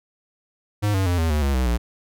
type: tone with pitch steps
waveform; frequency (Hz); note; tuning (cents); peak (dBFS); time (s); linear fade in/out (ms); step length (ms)
square; 103.83 / 95.76 / 88.32 / 81.46 / 75.13 / 69.3 / 63.91 / 58.95; G#2 / G2 / F2 / E2 / D2 / C#2 / C2 / A#1; 0 / -40 / +20 / -20 / +40 / 0 / -40 / +20; -19; 0.82-1.78; 20; 120
effects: none